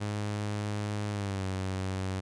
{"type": "tone with pitch glide", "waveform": "sawtooth", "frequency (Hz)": [104, 94.82], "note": ["G#2", "F#2"], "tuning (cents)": [3, 43], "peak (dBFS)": -27, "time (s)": [0, 2.21], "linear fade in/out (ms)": 20, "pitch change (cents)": -160, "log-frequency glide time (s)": [1.1, 1.45], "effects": ["resampled to 22050 Hz"]}